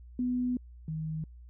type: tone pair in turn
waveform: sine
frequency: 248.6 / 157.42 Hz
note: B3 / D#3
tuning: +12 / +21 cents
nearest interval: minor sixth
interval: 791 cents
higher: first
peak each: -27 / -32 dBFS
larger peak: first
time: 0.19-0.57 / 0.88-1.24 s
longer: first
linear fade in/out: 2 ms
effects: added 60 Hz sine -47 dBFS peak until 1.49 s